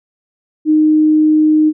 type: tone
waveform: sine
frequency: 308.4 Hz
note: D#4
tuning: 15 cents flat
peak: -7 dBFS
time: 0.65-1.73 s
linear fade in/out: 50 ms
effects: none